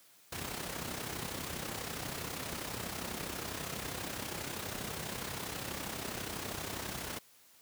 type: noise with amplitude modulation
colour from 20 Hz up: pink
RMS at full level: -37 dBFS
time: 0.32-7.19 s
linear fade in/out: 5 ms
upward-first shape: sine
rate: 32.3 Hz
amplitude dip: 55%
effects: white hiss -62 dBFS RMS until 7.61 s + high-pass 80 Hz 12 dB/octave